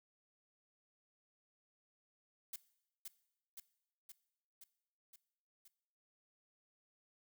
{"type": "noise with echo", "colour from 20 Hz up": "blue", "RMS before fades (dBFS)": -44, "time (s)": [2.53, 2.56], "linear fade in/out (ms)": 5, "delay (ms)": 520, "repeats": 6, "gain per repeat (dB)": -3, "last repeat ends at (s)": 5.68, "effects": ["noise-tail reverb RT60 0.8 s tail -19 dB re dry"]}